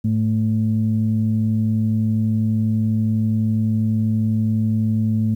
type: tone pair together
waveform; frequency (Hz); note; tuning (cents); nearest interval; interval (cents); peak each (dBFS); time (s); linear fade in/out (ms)
sine; 107.86 / 220; A2 / A3; -34 / 0; octave; 1234; -18; 0.04-5.35; 10
effects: tanh soft clip ceiling -9 dBFS + 9-bit